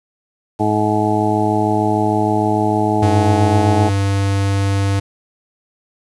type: harmonic tone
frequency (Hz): 106.5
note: G#2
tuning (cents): +44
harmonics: 1 / 2 / 3 / 4 / 6 / 7 / 8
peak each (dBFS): -21 / -22 / -19 / -22 / -23 / -22 / -20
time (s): 0.59-3.9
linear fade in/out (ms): 20
type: tone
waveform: square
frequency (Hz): 98.7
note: G2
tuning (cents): +12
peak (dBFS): -15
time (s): 3.02-5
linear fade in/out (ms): 10
effects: resampled to 24000 Hz + 7-bit